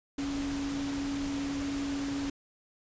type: tone in noise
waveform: sine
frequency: 279.8 Hz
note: C#4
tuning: 16 cents sharp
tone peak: -31 dBFS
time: 0.18-2.3 s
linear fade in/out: 5 ms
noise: pink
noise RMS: -40 dBFS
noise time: 0.18-2.3 s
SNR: +6 dB
effects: resampled to 16000 Hz